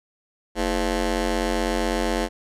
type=ring-modulated tone; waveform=15% pulse; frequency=184 Hz; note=F#3; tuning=9 cents flat; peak=-12 dBFS; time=0.55-2.29 s; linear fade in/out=50 ms; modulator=140 Hz; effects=low-pass 10000 Hz 12 dB/octave